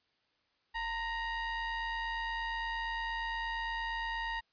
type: ring-modulated tone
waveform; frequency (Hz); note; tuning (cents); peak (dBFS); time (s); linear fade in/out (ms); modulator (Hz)
square; 478.1; A#4; +44; -32; 0.74-4.41; 20; 1390
effects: white hiss -75 dBFS RMS until 4.52 s + resampled to 11025 Hz